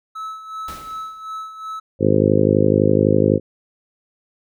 triangle tone with tremolo, 1300 Hz, E6, 24 cents flat, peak -24 dBFS, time 0.15-1.8 s, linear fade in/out 10 ms, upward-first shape sine, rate 2.7 Hz, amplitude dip 65%
pink noise with exponential decay, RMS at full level -34 dBFS, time 0.68-1.33 s, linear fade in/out 2 ms, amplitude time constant 140 ms
harmonic tone, 51.91 Hz, G#1, in tune, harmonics 2 / 3 / 4 / 5 / 6 / 7 / 8 / 9 / 10, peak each -21 / -21 / -21 / -21 / -21 / -21 / -21 / -21 / -21 dBFS, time 1.99-3.4 s, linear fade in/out 50 ms
effects none

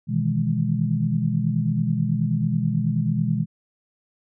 sine chord, E major seventh, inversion second, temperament equal, 123.47 / 155.56 / 164.81 / 207.7 Hz, B2 / D#3 / E3 / G#3, 0 / 0 / 0 / 0 cents, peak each -25 dBFS, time 0.07-3.46 s, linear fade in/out 50 ms, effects none

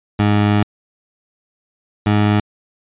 20% pulse tone pair in turn, 103.83 / 104.4 Hz, G#2 / G#2, 0 / +10 cents, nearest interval unison, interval 10 cents, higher second, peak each -7 dBFS, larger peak neither, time 0.19-0.63 / 2.06-2.4 s, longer first, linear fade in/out 5 ms, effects resampled to 8000 Hz

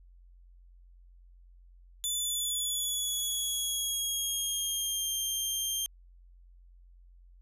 15% pulse tone with pitch glide, 3490 to 3182 Hz, A7 to G7, -15 to +25 cents, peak -23 dBFS, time 2.04-5.86 s, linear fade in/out 0 ms, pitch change -160 cents, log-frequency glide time 2.18-5.14 s, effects added 44 Hz sine -53 dBFS peak until 7.41 s + resampled to 32000 Hz

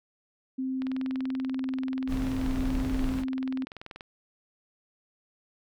sine tone, 261.7 Hz, C4, in tune, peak -28 dBFS, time 0.58-3.65 s, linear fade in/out 10 ms
click train, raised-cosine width 0.3 ms, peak -25 dBFS, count 67, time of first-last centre 0.82-4.008 s, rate 20.7 Hz
brown noise, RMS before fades -31 dBFS, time 2.07-3.25 s, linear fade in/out 50 ms
effects none

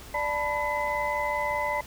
sine tone cluster, 588 / 881 / 986 / 2026 Hz, D5 / A5 / B5 / B6, +2 / +2 / -3 / +44 cents, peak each -31 dBFS, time 0.14-1.81 s, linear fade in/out 5 ms, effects added 60 Hz sine -46 dBFS peak until 1.86 s + pink hiss -46 dBFS RMS until 1.86 s

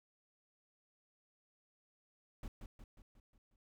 brown noise with echo, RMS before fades -44 dBFS, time 2.43-2.48 s, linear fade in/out 2 ms, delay 180 ms, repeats 6, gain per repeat -5 dB, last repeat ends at 3.56 s, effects none

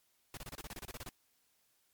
pink noise bursts, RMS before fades -45 dBFS, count 13, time 0.34-1.092 s, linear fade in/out 2 ms, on 32 ms, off 28 ms, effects white hiss -74 dBFS RMS until 1.93 s + MP3 96 kbps

